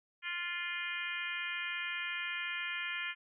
harmonic tone with a mistuned harmonic, 349.2 Hz, F4, in tune, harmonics 3 / 4 / 5 / 6 / 7 / 8 / 9, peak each -50 / -44 / -41 / -42 / -41 / -46 / -47 dBFS, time 0.22-3.15 s, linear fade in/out 50 ms, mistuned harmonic 8, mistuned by +45 cents, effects none

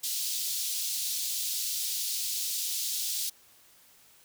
pink high-pass noise, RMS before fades -32 dBFS, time 0.03-3.3 s, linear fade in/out 10 ms, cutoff 3800 Hz, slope 24 dB/octave, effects white hiss -59 dBFS RMS until 4.24 s

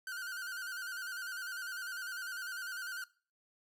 45% pulse tone with vibrato, 1480 Hz, F#6, in tune, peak -39 dBFS, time 0.07-3.04 s, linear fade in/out 2 ms, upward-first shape square, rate 10 Hz, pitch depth 66 cents each way, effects noise-tail reverb RT60 0.4 s tail -21 dB re dry

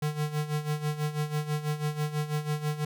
square tone with tremolo, 150.5 Hz, D3, 43 cents sharp, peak -26 dBFS, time 0.02-2.85 s, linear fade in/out 5 ms, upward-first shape sine, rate 6.1 Hz, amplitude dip 75%, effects none

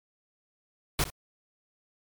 pink noise with echo, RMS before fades -25 dBFS, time 0.99-1.04 s, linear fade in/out 2 ms, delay 61 ms, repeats 1, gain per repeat -15 dB, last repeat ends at 1.101 s, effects MP3 96 kbps

